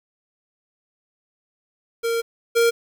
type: tone pair in turn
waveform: square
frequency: 462.1 / 465.9 Hz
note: A#4 / A#4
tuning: -15 / -1 cents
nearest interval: unison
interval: 14 cents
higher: second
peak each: -21 / -15 dBFS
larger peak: second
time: 2.03-2.22 / 2.55-2.71 s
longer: first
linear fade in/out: 20 ms
effects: 8-bit